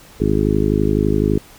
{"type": "harmonic tone", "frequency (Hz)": 51.91, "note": "G#1", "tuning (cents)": 0, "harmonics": [1, 2, 3, 4, 5, 6, 7, 8], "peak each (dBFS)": [-22, -22, -22, -22, -22, -22, -22, -22], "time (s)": [0.2, 1.38], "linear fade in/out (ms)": 5, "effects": ["pink hiss -44 dBFS RMS until 1.58 s"]}